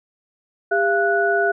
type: tone cluster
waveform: sine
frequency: 401 / 685 / 1474 Hz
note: G4 / F5 / F#6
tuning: +39 / -34 / -7 cents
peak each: -20 / -20 / -20 dBFS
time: 0.71-1.52 s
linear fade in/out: 10 ms
effects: none